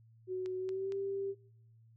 sine tone with pitch glide, 371 to 393.1 Hz, F#4 to G4, +5 to +5 cents, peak -34 dBFS, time 0.27-1.35 s, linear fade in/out 50 ms, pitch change +100 cents, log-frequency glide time 0.58-0.95 s
click train, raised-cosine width 0.2 ms, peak -34 dBFS, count 3, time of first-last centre 0.46-0.922 s, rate 4.33 Hz
effects noise-tail reverb RT60 0.7 s tail -22 dB re dry + added 113 Hz sine -59 dBFS peak until 1.96 s

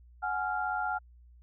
sine tone cluster, 740 / 836 / 1391 Hz, F#5 / G#5 / F6, 0 / +11 / -7 cents, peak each -34 / -34 / -33 dBFS, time 0.22-0.99 s, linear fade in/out 20 ms, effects added 60 Hz sine -53 dBFS peak until 1.42 s

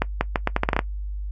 accelerating click train, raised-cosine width 0.5 ms, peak -4 dBFS, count 10, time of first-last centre 0.02-0.791 s, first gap 190 ms, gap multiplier 0.78, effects noise-tail reverb RT60 0.1 s tail -19 dB re dry + added 50 Hz sine -27 dBFS peak until 1.31 s

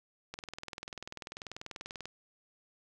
click train, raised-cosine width 0.2 ms, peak -24 dBFS, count 36, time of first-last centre 0.34-2.056 s, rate 20.4 Hz, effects none

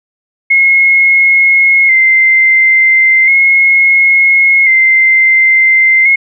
sine tone with vibrato, 2123 Hz, C7, 25 cents sharp, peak -4 dBFS, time 0.5-6.16 s, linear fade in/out 10 ms, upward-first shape square, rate 0.36 Hz, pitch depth 34 cents each way, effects none

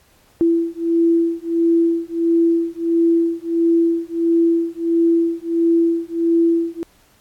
sine beating tone pair, 333.7 / 335.2 Hz, E4 / E4, +21 / +29 cents, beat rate 1.5 Hz, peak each -17 dBFS, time 0.41-6.83 s, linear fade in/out 0 ms, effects pink hiss -55 dBFS RMS until 7.2 s + AAC 64 kbps

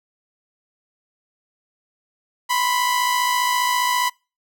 sawtooth tone pair together, 987.8 / 1042.7 Hz, B5 / C6, 0 / -6 cents, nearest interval minor second, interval 94 cents, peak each -15 / -22 dBFS, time 2.49-4.1 s, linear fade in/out 20 ms, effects noise-tail reverb RT60 0.3 s tail -26 dB re dry

